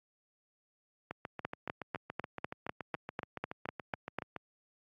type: two click trains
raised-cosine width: 0.5 ms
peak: -24 / -19 dBFS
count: 24 / 12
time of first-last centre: 1.11-4.363 / 1.45-4.186 s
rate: 7.07 / 4.02 Hz
effects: high-pass 100 Hz 12 dB/octave + AAC 32 kbps